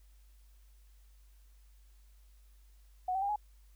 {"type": "tone with pitch steps", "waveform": "sine", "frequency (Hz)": [736, 768.6, 802.6, 838.1], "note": ["F#5", "G5", "G5", "G#5"], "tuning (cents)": [-9, -34, 41, 16], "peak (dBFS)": -30, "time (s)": [3.08, 3.36], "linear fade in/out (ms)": 5, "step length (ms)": 70, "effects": ["added 50 Hz sine -57 dBFS peak until 3.75 s", "white hiss -72 dBFS RMS until 3.75 s"]}